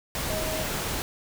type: tone in noise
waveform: sine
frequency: 630 Hz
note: D#5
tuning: 21 cents sharp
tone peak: -31 dBFS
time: 0.3-0.63 s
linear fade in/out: 0 ms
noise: pink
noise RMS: -30 dBFS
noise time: 0.15-1.02 s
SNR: -4 dB
effects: none